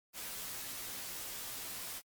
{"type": "noise with comb filter", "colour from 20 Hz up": "white", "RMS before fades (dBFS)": -43, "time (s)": [0.13, 2.02], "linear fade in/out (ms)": 50, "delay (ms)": 13, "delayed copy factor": -0.65, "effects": ["MP3 96 kbps"]}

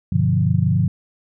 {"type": "chord", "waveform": "sine", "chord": "G dominant seventh", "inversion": "none", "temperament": "equal", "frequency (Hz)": [98, 123.47, 146.83, 174.61], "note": ["G2", "B2", "D3", "F3"], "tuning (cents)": [0, 0, 0, 0], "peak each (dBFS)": -20, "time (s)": [0.12, 0.88], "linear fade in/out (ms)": 5, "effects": []}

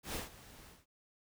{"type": "noise with ADSR envelope", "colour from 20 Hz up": "pink", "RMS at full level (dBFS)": -38, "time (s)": [0.03, 0.86], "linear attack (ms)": 110, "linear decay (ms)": 150, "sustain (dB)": -18, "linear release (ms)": 180, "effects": []}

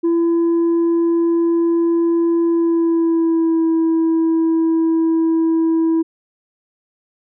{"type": "tone with pitch glide", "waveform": "sine", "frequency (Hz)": [336.5, 326.4], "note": ["E4", "E4"], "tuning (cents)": [36, -17], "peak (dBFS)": -10, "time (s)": [0.03, 6.03], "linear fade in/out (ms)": 20, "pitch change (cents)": -53, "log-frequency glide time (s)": [2.46, 3.66], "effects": ["tanh soft clip ceiling -12 dBFS"]}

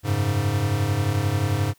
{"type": "chord", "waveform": "square", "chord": "F# suspended second", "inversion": "none", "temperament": "equal", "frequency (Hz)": [92.5, 103.83, 138.59], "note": ["F#2", "G#2", "C#3"], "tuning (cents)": [0, 0, 0], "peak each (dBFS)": [-28, -23, -28], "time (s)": [0.03, 1.74], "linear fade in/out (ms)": 50, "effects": ["white hiss -61 dBFS RMS until 1.78 s"]}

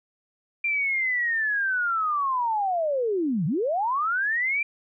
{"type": "linear two-way sweep", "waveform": "sine", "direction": "down then up", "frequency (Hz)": [2383, 140.3, 2383], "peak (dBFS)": -22, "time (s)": [0.64, 4.63], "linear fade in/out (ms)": 5, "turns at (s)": 3.46, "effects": []}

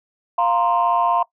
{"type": "chord", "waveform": "sine", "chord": "F suspended fourth", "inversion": "none", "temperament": "just", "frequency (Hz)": [698.5, 931.3, 1047.7], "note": ["F5", "Bb5", "C6"], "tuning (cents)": [0, -2, 2], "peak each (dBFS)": -19, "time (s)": [0.38, 1.23], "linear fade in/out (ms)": 5, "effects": ["noise-tail reverb RT60 0.1 s tail -20 dB re dry", "tanh soft clip ceiling -8 dBFS"]}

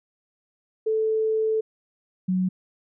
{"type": "tone pair in turn", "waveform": "sine", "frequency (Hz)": [438.8, 184.86], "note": ["A4", "F#3"], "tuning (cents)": [-5, -1], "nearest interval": "octave + minor third", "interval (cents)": 1496, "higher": "first", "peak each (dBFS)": -20, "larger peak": "neither", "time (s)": [[0.86, 1.61], [2.28, 2.49]], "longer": "first", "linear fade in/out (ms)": 10, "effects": []}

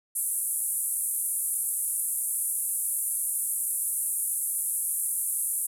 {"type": "band-pass noise", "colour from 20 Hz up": "pink", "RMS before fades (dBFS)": -29, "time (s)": [0.15, 5.67], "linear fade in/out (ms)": 10, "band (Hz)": [9100, 12000], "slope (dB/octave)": 48, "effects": []}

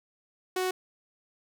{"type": "tone", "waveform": "sawtooth", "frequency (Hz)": 370, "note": "F#4", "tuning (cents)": 0, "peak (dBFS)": -23, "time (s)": [0.56, 0.71], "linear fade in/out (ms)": 5, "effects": []}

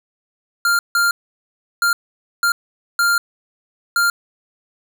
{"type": "tone bursts at uneven times", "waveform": "square", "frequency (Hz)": 1396.9, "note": "F6", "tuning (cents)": 0, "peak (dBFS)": -14, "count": 6, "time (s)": [[0.65, 0.79], [0.95, 1.11], [1.82, 1.93], [2.43, 2.52], [2.99, 3.18], [3.96, 4.1]], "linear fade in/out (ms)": 2, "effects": []}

